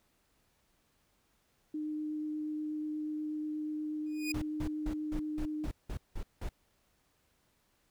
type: tone with vibrato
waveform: sine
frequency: 305 Hz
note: D#4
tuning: 34 cents flat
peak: -34 dBFS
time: 1.74-5.66 s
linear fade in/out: 5 ms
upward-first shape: triangle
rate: 8.3 Hz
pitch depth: 9 cents each way
type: tone with exponential growth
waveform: sawtooth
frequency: 2470 Hz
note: D#7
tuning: 13 cents flat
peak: -28 dBFS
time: 4.06-4.32 s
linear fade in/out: 5 ms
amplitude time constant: 56 ms
type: noise bursts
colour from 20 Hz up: brown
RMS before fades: -37 dBFS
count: 9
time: 4.34-6.491 s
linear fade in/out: 5 ms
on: 79 ms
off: 180 ms
effects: pink hiss -73 dBFS RMS until 7.9 s